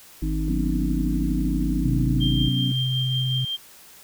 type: harmonic tone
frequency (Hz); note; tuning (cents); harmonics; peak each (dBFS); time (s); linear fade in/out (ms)
51.91; G#1; 0; 1 / 3 / 5 / 6; -24 / -29 / -33 / -29; 0.22-2.49; 5
type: chord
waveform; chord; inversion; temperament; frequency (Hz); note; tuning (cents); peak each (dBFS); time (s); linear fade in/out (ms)
sine; F# suspended fourth; none; equal with one note detuned; 185 / 246.9 / 279.4; F#3 / B3 / C#4; 0 / 0 / +14; -29; 0.48-2.72; 2
type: tone with vibrato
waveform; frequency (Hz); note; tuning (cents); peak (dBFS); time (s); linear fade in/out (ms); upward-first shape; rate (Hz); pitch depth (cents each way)
sine; 128.7; C3; -28; -22; 1.85-3.45; 5; square; 20; 23
type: tone with tremolo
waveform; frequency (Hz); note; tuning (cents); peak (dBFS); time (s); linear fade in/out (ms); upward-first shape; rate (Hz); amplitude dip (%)
sine; 3177; G7; +23; -24; 2.2-3.57; 20; sine; 5.4; 35
effects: white hiss -48 dBFS RMS until 4.03 s